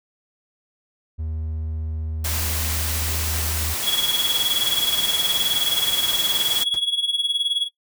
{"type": "tone", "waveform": "triangle", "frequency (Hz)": 78.9, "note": "D#2", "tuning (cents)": 25, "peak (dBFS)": -23, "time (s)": [1.18, 3.75], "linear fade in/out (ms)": 20}
{"type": "noise", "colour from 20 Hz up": "white", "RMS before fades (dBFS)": -26, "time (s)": [2.24, 6.64], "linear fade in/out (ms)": 10}
{"type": "tone with tremolo", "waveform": "triangle", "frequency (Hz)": 3349, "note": "G#7", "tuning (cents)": 14, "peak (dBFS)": -15, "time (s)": [3.82, 7.69], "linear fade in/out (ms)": 50, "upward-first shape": "sine", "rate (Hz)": 19, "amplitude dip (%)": 80}
{"type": "noise with exponential decay", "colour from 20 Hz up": "pink", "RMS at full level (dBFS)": -33, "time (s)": [6.74, 6.83], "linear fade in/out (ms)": 0, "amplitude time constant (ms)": 18}
{"effects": ["noise-tail reverb RT60 0.1 s tail -18 dB re dry"]}